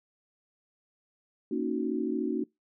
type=chord; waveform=sine; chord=D# minor seventh; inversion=second; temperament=equal; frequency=233.1 / 277.2 / 311.1 / 370 Hz; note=A#3 / C#4 / D#4 / F#4; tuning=0 / 0 / 0 / 0 cents; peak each=-33 dBFS; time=1.51-2.44 s; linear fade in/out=5 ms; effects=noise-tail reverb RT60 0.2 s tail -25 dB re dry